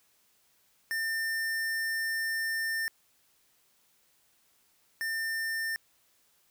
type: tone pair in turn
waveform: square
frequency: 1800 / 1800 Hz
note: A6 / A6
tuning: +39 / +39 cents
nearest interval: unison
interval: 0 cents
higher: neither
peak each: -30 / -31 dBFS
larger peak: first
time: 0.91-2.88 / 5.01-5.76 s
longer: first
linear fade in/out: 0 ms
effects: white hiss -68 dBFS RMS until 6.5 s